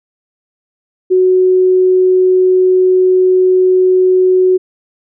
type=tone; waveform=sine; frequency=370 Hz; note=F#4; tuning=in tune; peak=-6 dBFS; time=1.1-4.58 s; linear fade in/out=20 ms; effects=none